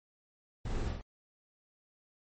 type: noise with echo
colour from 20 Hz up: brown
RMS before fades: -36 dBFS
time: 0.65-0.92 s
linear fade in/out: 5 ms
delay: 47 ms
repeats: 2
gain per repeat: -3 dB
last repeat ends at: 1.014 s
effects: MP3 32 kbps